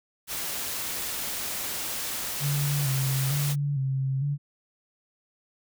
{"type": "noise", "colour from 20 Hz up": "white", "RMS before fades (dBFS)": -32, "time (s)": [0.27, 3.56], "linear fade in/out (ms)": 50}
{"type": "tone with vibrato", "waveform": "sine", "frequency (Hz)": 138.59, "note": "C#3", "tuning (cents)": 0, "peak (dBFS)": -24, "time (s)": [2.4, 4.38], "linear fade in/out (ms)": 50, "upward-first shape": "square", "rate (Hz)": 1.1, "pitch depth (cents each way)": 59}
{"effects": []}